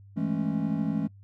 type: chord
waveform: triangle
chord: A major seventh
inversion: second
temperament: equal with one note detuned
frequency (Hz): 164.81 / 207.7 / 220 / 275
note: E3 / G#3 / A3 / C#4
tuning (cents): 0 / 0 / 0 / -14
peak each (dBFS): -29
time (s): 0.16-1.08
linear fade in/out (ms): 20
effects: noise-tail reverb RT60 0.1 s tail -23 dB re dry + added 99 Hz sine -48 dBFS peak until 1.23 s